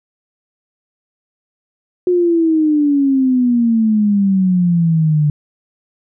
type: exponential sweep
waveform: sine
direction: down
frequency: 362.8 to 146.83 Hz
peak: -10 dBFS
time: 2.07-5.3 s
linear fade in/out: 2 ms
effects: none